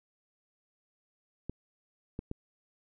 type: clicks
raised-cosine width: 3 ms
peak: -23 dBFS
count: 3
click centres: 1.496 / 2.191 / 2.314 s
effects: none